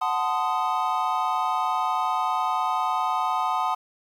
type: chord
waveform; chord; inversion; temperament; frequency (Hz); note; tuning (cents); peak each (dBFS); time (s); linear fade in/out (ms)
triangle; F# diminished seventh; none; equal with one note detuned; 740 / 880 / 1030.3 / 1244.5; F#5 / A5 / C6 / Eb6; 0 / 0 / -27 / 0; -26; 0.01-3.75; 10
effects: 9-bit